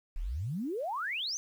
sine exponential sweep, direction up, 30.87 to 6400 Hz, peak -32 dBFS, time 0.16-1.37 s, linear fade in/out 0 ms, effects 10-bit

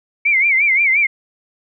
sine tone with vibrato, 2217 Hz, C#7, in tune, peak -11 dBFS, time 0.25-1.07 s, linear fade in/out 10 ms, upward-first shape sine, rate 5.7 Hz, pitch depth 130 cents each way, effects none

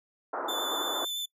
white band-pass noise, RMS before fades -34 dBFS, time 0.33-1.05 s, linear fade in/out 5 ms, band 280 to 1400 Hz, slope 48 dB/octave
40% pulse tone with vibrato, 3520 Hz, A7, in tune, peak -30 dBFS, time 0.48-1.26 s, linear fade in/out 10 ms, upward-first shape square, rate 8.8 Hz, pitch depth 12 cents each way
effects noise-tail reverb RT60 0.1 s tail -22 dB re dry

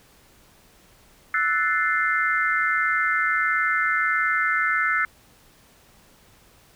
sine chord, F# half-diminished seventh, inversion third, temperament equal, 1318.5 / 1480 / 1760 / 2093 Hz, E6 / F#6 / A6 / C7, 0 / 0 / 0 / 0 cents, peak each -25 dBFS, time 1.34-5.05 s, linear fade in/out 2 ms, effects pink hiss -55 dBFS RMS until 6.75 s

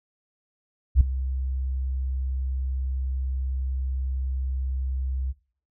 sine tone with ADSR envelope, 65.41 Hz, C2, in tune, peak -8 dBFS, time 0.95-5.33 s, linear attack 57 ms, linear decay 4 ms, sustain -17 dB, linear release 27 ms, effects noise-tail reverb RT60 0.5 s tail -21 dB re dry + tanh soft clip ceiling -7 dBFS

